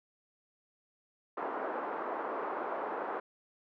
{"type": "band-pass noise", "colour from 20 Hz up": "white", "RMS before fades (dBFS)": -37, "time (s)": [1.37, 3.2], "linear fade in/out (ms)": 5, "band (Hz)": [310, 1200], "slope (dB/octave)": 24, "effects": []}